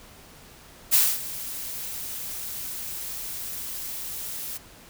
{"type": "noise with ADSR envelope", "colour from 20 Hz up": "blue", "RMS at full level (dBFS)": -17, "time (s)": [0.91, 4.58], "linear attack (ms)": 31, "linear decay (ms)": 240, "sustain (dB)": -17, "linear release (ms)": 12, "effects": ["pink hiss -49 dBFS RMS until 4.89 s"]}